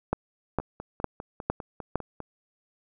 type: two click trains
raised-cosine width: 1 ms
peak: -10 / -22 dBFS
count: 5 / 9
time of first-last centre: 0.13-1.956 / 0.6-2.203 s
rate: 2.19 / 4.99 Hz
effects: none